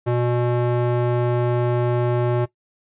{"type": "tone with band-pass filter", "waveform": "square", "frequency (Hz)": 121.3, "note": "B2", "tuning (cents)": -31, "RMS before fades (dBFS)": -20, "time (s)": [0.06, 2.46], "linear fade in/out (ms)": 20, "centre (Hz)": 430, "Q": 0.81, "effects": ["noise-tail reverb RT60 0.1 s tail -17 dB re dry", "resampled to 8000 Hz"]}